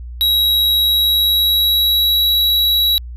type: tone with pitch glide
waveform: square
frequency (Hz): 3855 to 3889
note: B7 to B7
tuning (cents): -43 to -27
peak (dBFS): -12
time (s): 0.21-2.98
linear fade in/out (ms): 0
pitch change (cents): +16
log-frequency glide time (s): 0.7-2.31
effects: added 60 Hz sine -27 dBFS peak until 3.16 s